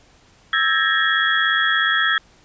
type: tone cluster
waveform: sine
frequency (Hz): 1316 / 1609 / 1706 / 1867 / 3322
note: E6 / G6 / G#6 / A#6 / G#7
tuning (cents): -3 / +45 / +46 / +2 / 0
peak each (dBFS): -22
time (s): 0.53-2.18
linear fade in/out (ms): 2
effects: pink hiss -53 dBFS RMS until 2.44 s + resampled to 16000 Hz